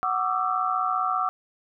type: tone cluster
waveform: sine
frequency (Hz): 742 / 1154 / 1214 / 1329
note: F#5 / D6 / D#6 / E6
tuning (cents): +5 / -31 / -43 / +14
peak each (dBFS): -28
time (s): 0.03-1.29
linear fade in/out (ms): 0
effects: none